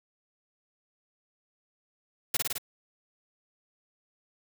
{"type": "noise with echo", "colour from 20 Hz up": "white", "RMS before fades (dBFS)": -26, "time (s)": [2.34, 2.37], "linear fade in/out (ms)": 5, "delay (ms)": 53, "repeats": 4, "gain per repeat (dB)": -2, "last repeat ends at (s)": 2.582, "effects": []}